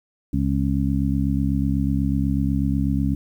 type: harmonic tone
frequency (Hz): 68.1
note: C#2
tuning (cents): -30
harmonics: 1 / 2 / 3 / 4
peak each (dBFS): -24 / -24 / -24 / -24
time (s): 0.33-3.15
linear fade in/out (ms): 5
effects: 9-bit